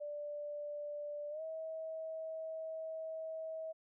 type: tone with pitch glide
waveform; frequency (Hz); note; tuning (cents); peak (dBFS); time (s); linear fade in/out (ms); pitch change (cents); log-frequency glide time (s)
sine; 588 to 641.2; D5 to E5; +2 to -48; -40; 0-3.73; 20; +150; 1.3-1.42
effects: none